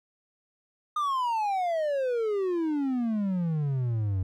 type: exponential sweep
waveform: triangle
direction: down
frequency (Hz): 1231 to 91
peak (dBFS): -23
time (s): 0.96-4.23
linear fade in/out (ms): 5
effects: none